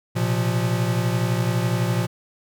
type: chord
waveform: square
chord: Bb suspended second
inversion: none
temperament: equal with one note detuned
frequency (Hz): 116.54 / 128.49 / 174.61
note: Bb2 / C3 / F3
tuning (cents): 0 / -31 / 0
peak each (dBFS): -23 / -27 / -26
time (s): 0.15-2.07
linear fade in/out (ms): 20
effects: none